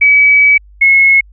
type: tone pair in turn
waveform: sine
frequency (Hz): 2282 / 2178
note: C#7 / C#7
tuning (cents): +50 / -31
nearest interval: minor second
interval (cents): 81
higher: first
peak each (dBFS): -4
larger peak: neither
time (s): 0.01-0.58 / 0.81-1.21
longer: first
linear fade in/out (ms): 10
effects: added 50 Hz sine -37 dBFS peak until 1.32 s